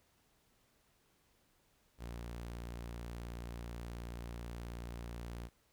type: tone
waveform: sawtooth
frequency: 58.6 Hz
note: A#1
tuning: 10 cents sharp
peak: -39 dBFS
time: 1.98-5.5 s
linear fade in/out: 50 ms
effects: pink hiss -73 dBFS RMS until 5.72 s